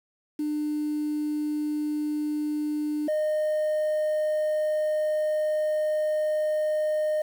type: tone pair in turn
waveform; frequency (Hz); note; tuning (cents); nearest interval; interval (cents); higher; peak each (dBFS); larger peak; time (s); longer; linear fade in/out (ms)
sine; 300 / 613.3; D4 / D#5; +37 / -25; octave; 1238; second; -24 / -20; second; 0.39-3.08 / 3.08-7.22; second; 5
effects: tanh soft clip ceiling -22 dBFS + 8-bit